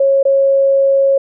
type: tone with dropouts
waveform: sine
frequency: 547 Hz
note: C#5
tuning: 23 cents flat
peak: -8 dBFS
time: 0-1.18 s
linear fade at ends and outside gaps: 5 ms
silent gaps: 0.23-0.252 s
effects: none